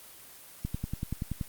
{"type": "click train", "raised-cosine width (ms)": 5, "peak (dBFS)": -19, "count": 9, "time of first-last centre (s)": [0.65, 1.412], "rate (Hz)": 10.5, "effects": ["white hiss -50 dBFS RMS until 1.48 s", "Opus 24 kbps"]}